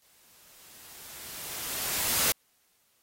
white noise with exponential growth, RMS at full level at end -24 dBFS, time 0.02-2.32 s, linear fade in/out 1 ms, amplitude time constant 500 ms, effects white hiss -69 dBFS RMS until 3.02 s + AAC 48 kbps

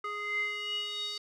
square tone with band-pass filter sweep, 415.3 Hz, G#4, in tune, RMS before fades -35 dBFS, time 0.04-1.18 s, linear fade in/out 5 ms, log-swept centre 1500 to 4300 Hz, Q 7.8, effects none

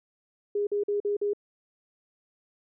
sine tone bursts, 410 Hz, G#4, 22 cents flat, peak -24 dBFS, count 5, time 0.55-1.334 s, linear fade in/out 5 ms, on 120 ms, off 46 ms, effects none

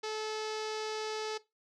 sawtooth tone with low-pass filter, 433.2 Hz, A4, 27 cents flat, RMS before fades -37 dBFS, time 0.03-1.38 s, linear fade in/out 10 ms, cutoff 5100 Hz, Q 2.1, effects noise-tail reverb RT60 0.2 s tail -17 dB re dry

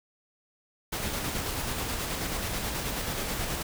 pink noise with tremolo, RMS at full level -31 dBFS, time 0.92-3.63 s, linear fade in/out 10 ms, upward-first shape square, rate 9.3 Hz, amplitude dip 25%, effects none

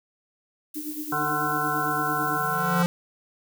violet noise, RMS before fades -37 dBFS, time 0.74-2.82 s, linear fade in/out 5 ms
sine tone with tremolo, 302.8 Hz, D#4, 47 cents flat, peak -29 dBFS, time 0.75-2.38 s, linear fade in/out 20 ms, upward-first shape sine, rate 9 Hz, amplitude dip 80%
harmonic tone, 149.3 Hz, D3, 29 cents sharp, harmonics 1 / 3 / 5 / 7 / 9 / 10, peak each -35 / -35 / -30 / -29 / -28 / -31 dBFS, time 1.12-2.83 s, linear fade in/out 5 ms
square tone with exponential growth, 174.61 Hz, F3, in tune, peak -19 dBFS, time 2.12-2.86 s, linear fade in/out 0 ms, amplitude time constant 160 ms
effects none

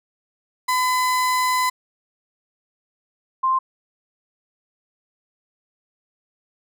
35% pulse / sine tone pair in turn, 1010 / 1048.3 Hz, B5 / C6, +39 / +3 cents, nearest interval minor second, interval 64 cents, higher second, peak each -16 dBFS, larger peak neither, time 0.68-1.7 / 3.43-3.59 s, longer first, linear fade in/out 10 ms, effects none

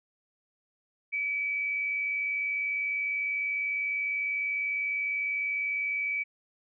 sine tone pair together, 2287 / 2387 Hz, D7 / D7, -47 / +28 cents, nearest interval minor second, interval 75 cents, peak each -28 / -38 dBFS, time 1.12-6.24 s, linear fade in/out 20 ms, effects none

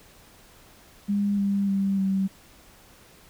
sine tone with pitch steps, 202.6 / 199.23 / 195.92 / 192.67 Hz, G#3 / G3 / G3 / G3, -43 / +28 / -1 / -30 cents, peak -21 dBFS, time 1.08-2.28 s, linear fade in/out 20 ms, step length 300 ms, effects pink hiss -53 dBFS RMS until 3.29 s

